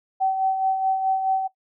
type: tone with tremolo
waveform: sine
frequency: 765 Hz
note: G5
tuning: 42 cents flat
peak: -17 dBFS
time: 0.2-1.48 s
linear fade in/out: 20 ms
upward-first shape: sine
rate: 4.7 Hz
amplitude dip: 50%
effects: noise-tail reverb RT60 0.1 s tail -17 dB re dry